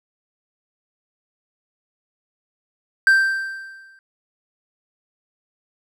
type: tone with exponential decay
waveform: triangle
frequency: 1568 Hz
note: G6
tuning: in tune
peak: -7 dBFS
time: 3.07-3.99 s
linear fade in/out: 1 ms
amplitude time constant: 200 ms
effects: none